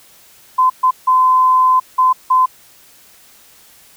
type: tone bursts at uneven times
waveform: sine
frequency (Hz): 1025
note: C6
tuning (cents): -36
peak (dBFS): -8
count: 5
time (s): 0.58-0.7 / 0.83-0.91 / 1.07-1.8 / 1.98-2.13 / 2.3-2.46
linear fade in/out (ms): 10
effects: white hiss -46 dBFS RMS until 3.96 s